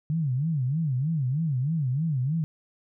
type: tone with vibrato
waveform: sine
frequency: 143.9 Hz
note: D3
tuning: 35 cents flat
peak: -23 dBFS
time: 0.1-2.44 s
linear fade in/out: 0 ms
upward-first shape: sine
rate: 3.2 Hz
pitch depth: 250 cents each way
effects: none